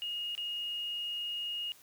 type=tone with dropouts; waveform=sine; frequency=2862 Hz; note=F7; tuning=42 cents sharp; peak=-34 dBFS; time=0.02-1.72 s; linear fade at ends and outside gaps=0 ms; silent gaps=0.351-0.378 s; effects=white hiss -59 dBFS RMS until 1.82 s